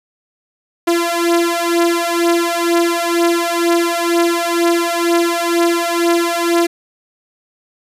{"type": "beating tone pair", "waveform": "sawtooth", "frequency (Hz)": [340, 342.1], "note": ["F4", "F4"], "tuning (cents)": [-46, -36], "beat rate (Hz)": 2.1, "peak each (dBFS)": -12, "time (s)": [0.87, 6.67], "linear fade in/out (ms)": 10, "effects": ["resampled to 32000 Hz"]}